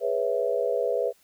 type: chord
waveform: sine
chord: C# minor seventh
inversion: second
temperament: equal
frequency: 415.3 / 493.9 / 554.4 / 659.3 Hz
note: G#4 / B4 / C#5 / E5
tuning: 0 / 0 / 0 / 0 cents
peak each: -30 / -26 / -29 / -30 dBFS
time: 0-1.13 s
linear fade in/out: 50 ms
effects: white hiss -62 dBFS RMS until 1.23 s